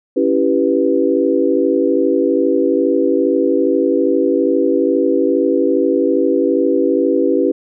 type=chord; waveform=sine; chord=C# half-diminished seventh; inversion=none; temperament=equal; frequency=277.2 / 329.6 / 392 / 493.9 Hz; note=C#4 / E4 / G4 / B4; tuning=0 / 0 / 0 / 0 cents; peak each=-17 dBFS; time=0.16-7.52 s; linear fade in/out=10 ms; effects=none